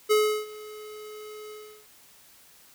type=tone with ADSR envelope; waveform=square; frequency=425.9 Hz; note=G#4; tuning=44 cents sharp; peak=-18 dBFS; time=0.09-1.87 s; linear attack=25 ms; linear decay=340 ms; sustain=-22 dB; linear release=360 ms; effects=white hiss -55 dBFS RMS until 2.74 s